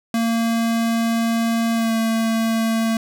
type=tone with pitch glide; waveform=square; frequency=229.2 to 225.4 Hz; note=A#3 to A3; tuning=-29 to +42 cents; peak=-18 dBFS; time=0.14-2.97 s; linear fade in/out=2 ms; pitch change=-29 cents; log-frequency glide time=1.74-1.92 s; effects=none